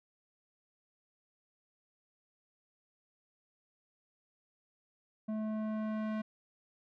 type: tone with low-pass filter sweep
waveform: square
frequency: 216.4 Hz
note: A3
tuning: 29 cents flat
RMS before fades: -36 dBFS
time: 5.28-6.22 s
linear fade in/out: 10 ms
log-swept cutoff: 680 to 2100 Hz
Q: 0.75
effects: none